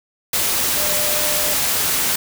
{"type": "tone in noise", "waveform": "sine", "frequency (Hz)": 600, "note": "D5", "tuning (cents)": 37, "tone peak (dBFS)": -27, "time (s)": [0.76, 1.54], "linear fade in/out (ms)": 5, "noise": "white", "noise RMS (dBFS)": -19, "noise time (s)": [0.33, 2.16], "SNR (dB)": -11, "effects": []}